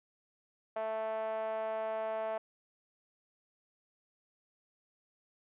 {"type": "tone with band-pass filter", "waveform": "5% pulse", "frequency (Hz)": 220, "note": "A3", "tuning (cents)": 0, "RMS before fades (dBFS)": -36, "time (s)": [0.76, 2.38], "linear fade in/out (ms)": 5, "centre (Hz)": 670, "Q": 4.3, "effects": ["resampled to 8000 Hz"]}